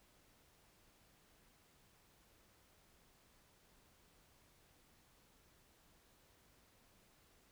silence, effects pink hiss -70 dBFS RMS until 7.51 s

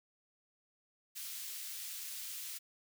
white high-pass noise, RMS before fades -44 dBFS, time 1.15-2.59 s, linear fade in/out 20 ms, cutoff 2400 Hz, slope 12 dB/octave, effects none

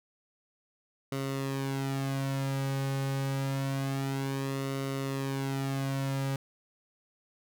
sawtooth tone with flanger, 136.1 Hz, C#3, 31 cents flat, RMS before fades -32 dBFS, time 1.12-6.36 s, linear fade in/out 2 ms, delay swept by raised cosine 1.2 to 3 ms, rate 0.27 Hz, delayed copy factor -0.65, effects none

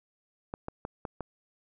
clicks, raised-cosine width 1 ms, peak -21 dBFS, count 5, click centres 0.539 / 0.684 / 0.851 / 1.052 / 1.207 s, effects none

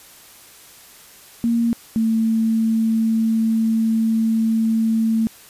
sine tone pair in turn, 233.1 / 224 Hz, A#3 / A3, 0 / +31 cents, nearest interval minor second, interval 69 cents, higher first, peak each -15 dBFS, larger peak neither, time 1.44-1.73 / 1.96-5.27 s, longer second, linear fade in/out 0 ms, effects white hiss -45 dBFS RMS until 5.49 s + resampled to 32000 Hz

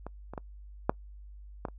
clicks, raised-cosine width 1 ms, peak -25 / -26 / -22 / -9 / -18 / -30 dBFS, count 6, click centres 0.066 / 0.336 / 0.378 / 0.895 / 1.652 / 1.685 s, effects noise-tail reverb RT60 0.1 s tail -26 dB re dry + added 50 Hz sine -45 dBFS peak until 1.78 s

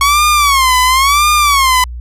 sawtooth tone with vibrato, 1103 Hz, C#6, 9 cents flat, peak -4 dBFS, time 0.01-1.84 s, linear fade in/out 2 ms, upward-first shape sine, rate 0.96 Hz, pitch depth 160 cents each way, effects added 60 Hz sine -22 dBFS peak until 2 s + resampled to 32000 Hz

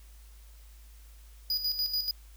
square tone with tremolo, 4925 Hz, D#8, 19 cents flat, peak -27 dBFS, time 1.5-2.11 s, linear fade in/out 2 ms, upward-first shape square, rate 6.9 Hz, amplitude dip 60%, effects added 53 Hz sine -49 dBFS peak until 2.36 s + white hiss -61 dBFS RMS until 2.36 s

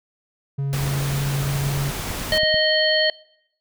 triangle tone with pitch glide, 138.59 to 139.63 Hz, C#3 to C#3, 0 to +13 cents, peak -19 dBFS, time 0.58-1.91 s, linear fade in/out 10 ms, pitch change +13 cents, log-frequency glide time 0.91-1.6 s
pink noise, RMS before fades -29 dBFS, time 0.73-2.38 s, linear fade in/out 0 ms
click train, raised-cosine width 5 ms, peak -20 dBFS, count 11, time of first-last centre 1.45-2.543 s, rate 9.15 Hz
harmonic tone, 622.3 Hz, D#5, in tune, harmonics 1 / 3 / 5 / 7, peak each -20 / -22 / -23 / -22 dBFS, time 2.32-3.1 s, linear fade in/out 2 ms
effects noise-tail reverb RT60 0.8 s tail -24 dB re dry

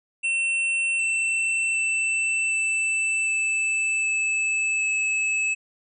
square tone with pitch steps, 2700 / 2683 / 2666 / 2649 / 2632 / 2616 / 2599 Hz, E7 / E7 / E7 / E7 / E7 / E7 / E7, +41 / +30 / +19 / +8 / -3 / -14 / -25 cents, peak -22 dBFS, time 0.23-5.55 s, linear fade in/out 20 ms, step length 760 ms, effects resampled to 22050 Hz

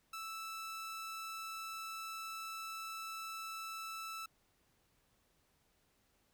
sawtooth tone, 1318.5 Hz, E6, in tune, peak -39 dBFS, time 0.13-4.26 s, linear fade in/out 5 ms, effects pink hiss -75 dBFS RMS until 6.33 s

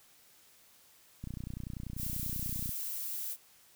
click train, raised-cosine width 5 ms, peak -28 dBFS, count 45, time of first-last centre 1.24-2.692 s, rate 30.3 Hz
violet noise, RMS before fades -38 dBFS, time 1.96-3.37 s, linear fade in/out 50 ms
effects white hiss -62 dBFS RMS until 3.75 s

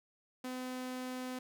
sawtooth tone, 254.3 Hz, C4, 49 cents flat, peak -35 dBFS, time 0.44-1.39 s, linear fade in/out 5 ms, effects none

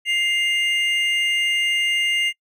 triangle tone pair together, 2096 / 2820 Hz, C7 / F7, +2 / +16 cents, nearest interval perfect fourth, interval 514 cents, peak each -19 dBFS, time 0.05-2.33 s, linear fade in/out 50 ms, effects noise-tail reverb RT60 0.1 s tail -26 dB re dry

